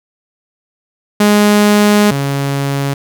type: tone pair in turn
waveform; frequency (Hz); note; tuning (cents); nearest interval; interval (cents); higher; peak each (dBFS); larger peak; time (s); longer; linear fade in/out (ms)
sawtooth; 207.7 / 139.39; G#3 / C#3; 0 / +10; perfect fifth; 690; first; -3 / -10; first; 1.2-2.11 / 2.11-2.94; first; 5
effects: none